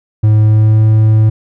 triangle tone with pitch glide, 107.5 to 109 Hz, A2 to A2, -40 to -16 cents, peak -3 dBFS, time 0.23-1.3 s, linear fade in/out 10 ms, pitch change +24 cents, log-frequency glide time 0.41-0.83 s, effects none

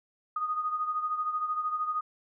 sine beating tone pair, 1238 / 1251 Hz, D#6 / D#6, -9 / +9 cents, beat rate 13 Hz, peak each -29 / -36 dBFS, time 0.36-2.01 s, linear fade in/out 5 ms, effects none

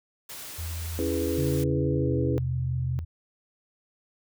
white noise, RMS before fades -40 dBFS, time 0.29-1.64 s, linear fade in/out 5 ms
sine tone, 82.41 Hz, E2, in tune, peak -31 dBFS, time 0.58-3.05 s, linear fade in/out 10 ms
sine chord, C# minor seventh, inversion none, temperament equal, 277.2 / 329.6 / 415.3 / 493.9 Hz, C#4 / E4 / G#4 / B4, 0 / 0 / 0 / 0 cents, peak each -31 / -30 / -31 / -32 dBFS, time 0.99-2.38 s, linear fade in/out 0 ms
sine tone with pitch glide, 139 to 127.46 Hz, C#3 to C3, +5 to -45 cents, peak -26 dBFS, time 1.38-2.99 s, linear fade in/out 0 ms, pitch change -150 cents, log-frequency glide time 1.96-2.12 s
effects none

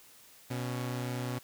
sawtooth tone pair together, 123.47 / 277.4 Hz, B2 / C#4, 0 / +1 cents, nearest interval octave + major second, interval 1401 cents, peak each -30 / -37 dBFS, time 0.5-1.39 s, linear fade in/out 10 ms, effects white hiss -57 dBFS RMS until 1.43 s

